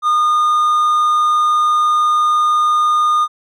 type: tone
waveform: triangle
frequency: 1221 Hz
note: D#6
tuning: 33 cents flat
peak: -9 dBFS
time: 0.02-3.28 s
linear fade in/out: 50 ms
effects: none